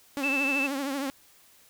sawtooth tone with vibrato, 275.7 Hz, C#4, 9 cents flat, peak -25 dBFS, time 0.17-1.1 s, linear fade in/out 0 ms, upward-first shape triangle, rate 13 Hz, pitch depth 95 cents each way
sine tone, 2637 Hz, E7, in tune, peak -25 dBFS, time 0.23-0.67 s, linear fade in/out 10 ms
effects white hiss -58 dBFS RMS until 1.69 s

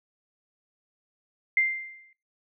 sine tone with exponential decay, 2093 Hz, C7, in tune, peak -17 dBFS, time 1.57-2.13 s, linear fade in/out 2 ms, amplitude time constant 120 ms, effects noise-tail reverb RT60 0.3 s tail -24 dB re dry

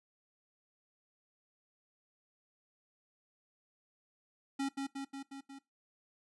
square tone with echo, 274.1 Hz, C#4, 19 cents flat, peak -33 dBFS, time 4.59-4.69 s, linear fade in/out 10 ms, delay 180 ms, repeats 5, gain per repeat -3 dB, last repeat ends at 5.59 s, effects noise-tail reverb RT60 0.2 s tail -20 dB re dry + resampled to 24000 Hz

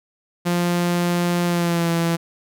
sawtooth tone with pitch glide, 174.61 to 167.98 Hz, F3 to E3, 0 to +33 cents, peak -14 dBFS, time 0.45-2.17 s, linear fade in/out 20 ms, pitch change -67 cents, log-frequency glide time 1.45-1.9 s, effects none

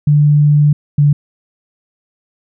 sine tone pair in turn, 147.6 / 145.4 Hz, D3 / D3, +9 / -17 cents, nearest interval unison, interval 26 cents, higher first, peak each -6 dBFS, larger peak neither, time 0.07-0.73 / 0.98-1.13 s, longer first, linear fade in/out 5 ms, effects none

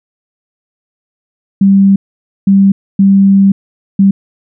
sine tone bursts at uneven times, 196 Hz, G3, in tune, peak -3 dBFS, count 4, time 1.61-1.96 / 2.47-2.72 / 2.99-3.52 / 3.99-4.11 s, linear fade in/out 5 ms, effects none

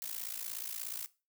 blue noise with amplitude modulation, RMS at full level -37 dBFS, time 0.02-1.06 s, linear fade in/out 0 ms, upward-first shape sine, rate 56.8 Hz, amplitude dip 85%, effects noise-tail reverb RT60 0.3 s tail -19 dB re dry

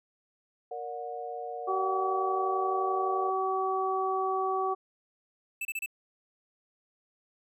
sine chord, Bb augmented, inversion none, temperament just, 466.2 / 582.7 / 728.4 Hz, Bb4 / D5 / F#5, 0 / -14 / -27 cents, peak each -39 / -43 / -37 dBFS, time 0.71-3.3 s, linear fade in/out 5 ms
harmonic tone, 380 Hz, F#4, 46 cents sharp, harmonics 1 / 2 / 3, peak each -31 / -31 / -31 dBFS, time 1.67-4.75 s, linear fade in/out 20 ms
square tone bursts, 2637 Hz, E7, in tune, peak -32 dBFS, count 4, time 5.61-5.861 s, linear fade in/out 5 ms, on 41 ms, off 29 ms
effects none

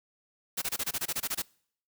white noise bursts, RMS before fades -31 dBFS, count 12, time 0.57-1.422 s, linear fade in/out 10 ms, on 49 ms, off 24 ms, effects noise-tail reverb RT60 0.6 s tail -25 dB re dry

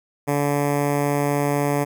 10% pulse tone with notch filter, 144 Hz, D3, 34 cents flat, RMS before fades -21 dBFS, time 0.27-1.85 s, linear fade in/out 20 ms, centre 3900 Hz, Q 0.66, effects none

